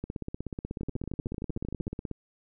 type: two click trains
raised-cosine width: 3 ms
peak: -21 / -22 dBFS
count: 35 / 15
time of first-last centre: 0.04-2.113 / 0.81-1.879 s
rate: 16.4 / 13.1 Hz
effects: none